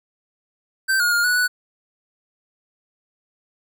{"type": "tone with pitch steps", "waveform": "square", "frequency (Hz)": [1554, 1435, 1415, 1472, 1481], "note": ["G6", "F6", "F6", "F#6", "F#6"], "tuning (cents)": [-16, 47, 22, -9, 1], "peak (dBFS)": -17, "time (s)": [0.88, 1.48], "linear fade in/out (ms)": 20, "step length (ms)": 120, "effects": []}